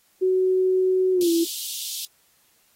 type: tone with pitch glide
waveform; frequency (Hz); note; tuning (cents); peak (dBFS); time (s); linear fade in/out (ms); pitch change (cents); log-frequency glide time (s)
sine; 372.8 to 334.1; F#4 to E4; +13 to +23; -17; 0.21-1.45; 20; -190; 1.13-1.31
type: high-pass noise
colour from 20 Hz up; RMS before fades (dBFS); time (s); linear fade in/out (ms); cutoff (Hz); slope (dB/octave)
pink; -32; 1.21-2.05; 0; 3100; 48
effects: white hiss -62 dBFS RMS until 2.75 s + AAC 48 kbps